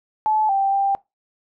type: tone with pitch steps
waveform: sine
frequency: 863 / 784 / 790 Hz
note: A5 / G5 / G5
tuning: -34 / 0 / +13 cents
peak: -16 dBFS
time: 0.26-0.95 s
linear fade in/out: 0 ms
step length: 230 ms
effects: noise-tail reverb RT60 0.2 s tail -21 dB re dry